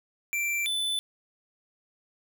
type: tone pair in turn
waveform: square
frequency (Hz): 2349 / 3505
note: D7 / A7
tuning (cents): 0 / -7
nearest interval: perfect fifth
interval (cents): 693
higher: second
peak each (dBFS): -27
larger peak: neither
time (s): 0.33-0.66 / 0.66-0.99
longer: neither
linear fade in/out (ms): 0
effects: none